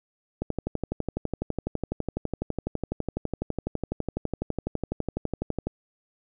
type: click train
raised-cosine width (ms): 2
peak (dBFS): -14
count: 64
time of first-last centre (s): 0.42-5.67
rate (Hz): 12
effects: none